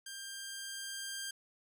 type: tone with level ramp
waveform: 10% pulse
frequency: 1592 Hz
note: G6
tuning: 26 cents sharp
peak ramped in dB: -35 to -30 dBFS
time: 0.06-1.31 s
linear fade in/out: 5 ms
effects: none